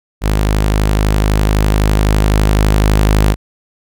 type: tone with level ramp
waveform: sawtooth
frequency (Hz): 51.91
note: G#1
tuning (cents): 0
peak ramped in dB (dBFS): -7 to -4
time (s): 0.21-3.36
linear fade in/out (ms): 50
effects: none